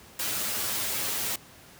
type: noise with comb filter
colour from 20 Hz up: white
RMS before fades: -30 dBFS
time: 0.19-1.36 s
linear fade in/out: 5 ms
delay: 9.5 ms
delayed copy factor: +1
effects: pink hiss -51 dBFS RMS until 1.79 s + high-pass 60 Hz 12 dB/octave